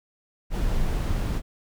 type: noise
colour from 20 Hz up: brown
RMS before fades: -24 dBFS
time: 0.5-1.42 s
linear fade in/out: 50 ms
effects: none